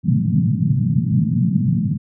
pink band-pass noise, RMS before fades -17 dBFS, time 0.03-1.98 s, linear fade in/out 50 ms, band 110 to 220 Hz, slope 48 dB/octave, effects none

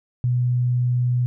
sine tone, 123.47 Hz, B2, in tune, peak -17 dBFS, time 0.24-1.26 s, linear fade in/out 0 ms, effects none

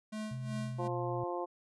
square tone with tremolo, 215.3 Hz, A3, 37 cents flat, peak -37 dBFS, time 0.12-0.88 s, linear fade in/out 10 ms, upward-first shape sine, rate 2.7 Hz, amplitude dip 80%
sine tone with pitch glide, 128.7 to 123.17 Hz, C3 to B2, -28 to -4 cents, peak -37 dBFS, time 0.31-1.24 s, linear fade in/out 5 ms, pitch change -76 cents, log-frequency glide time 0.61-0.97 s
harmonic tone, 175.8 Hz, F3, 12 cents sharp, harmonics 2 / 3 / 4 / 5 / 6, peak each -38 / -40 / -41 / -42 / -43 dBFS, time 0.78-1.46 s, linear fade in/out 20 ms
effects resampled to 24000 Hz

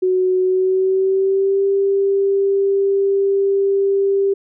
sine tone with pitch glide, 370 to 394.3 Hz, F#4 to G4, 0 to +10 cents, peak -13 dBFS, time 0.02-4.34 s, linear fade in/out 10 ms, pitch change +110 cents, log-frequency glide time 0.41-1.65 s, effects none

